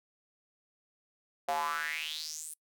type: tone with high-pass filter sweep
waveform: square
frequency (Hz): 77.78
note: D#2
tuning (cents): 0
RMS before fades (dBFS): -36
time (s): 1.48-2.54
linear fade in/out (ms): 5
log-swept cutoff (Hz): 660 to 10000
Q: 5.8
effects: noise-tail reverb RT60 0.1 s tail -25 dB re dry